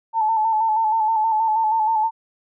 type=tone with vibrato; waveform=sine; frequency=881 Hz; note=A5; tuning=2 cents sharp; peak=-16 dBFS; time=0.13-2.11 s; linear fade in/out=50 ms; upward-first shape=square; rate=6.3 Hz; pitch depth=39 cents each way; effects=none